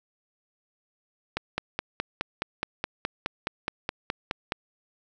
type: click train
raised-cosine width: 0.3 ms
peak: -11 dBFS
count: 16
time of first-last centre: 1.37-4.521 s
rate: 4.76 Hz
effects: none